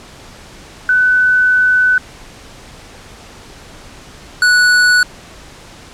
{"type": "tone pair in turn", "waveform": ["sine", "square"], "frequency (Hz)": [1500, 1475.1], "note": ["F#6", "F#6"], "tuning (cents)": [23, -6], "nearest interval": "unison", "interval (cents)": 29, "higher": "first", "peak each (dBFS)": -8, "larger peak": "neither", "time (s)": [[0.89, 1.98], [4.42, 5.03]], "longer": "first", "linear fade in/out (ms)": 2, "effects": ["pink hiss -37 dBFS RMS until 5.93 s", "low-pass 8000 Hz 12 dB/octave"]}